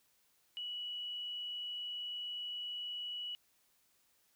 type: tone with frequency modulation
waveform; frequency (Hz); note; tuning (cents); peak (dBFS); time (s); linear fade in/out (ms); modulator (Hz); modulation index
sine; 2938; F#7; -13; -39; 0.57-3.35; 0; 38.8; 0.26
effects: white hiss -73 dBFS RMS until 4.35 s